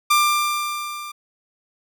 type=tone with level ramp; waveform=sawtooth; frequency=1189 Hz; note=D6; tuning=21 cents sharp; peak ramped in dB=-9 to -28 dBFS; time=0.1-1.12 s; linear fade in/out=10 ms; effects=none